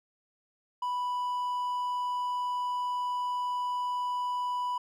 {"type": "tone", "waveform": "triangle", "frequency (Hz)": 987.8, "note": "B5", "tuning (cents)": 0, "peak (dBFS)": -27, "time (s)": [0.82, 4.78], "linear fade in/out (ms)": 5, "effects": []}